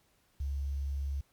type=tone with quantisation; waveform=sine; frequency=69.5 Hz; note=C#2; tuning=5 cents sharp; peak=-31 dBFS; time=0.4-1.21 s; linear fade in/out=5 ms; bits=10; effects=pink hiss -70 dBFS RMS until 1.32 s + MP3 96 kbps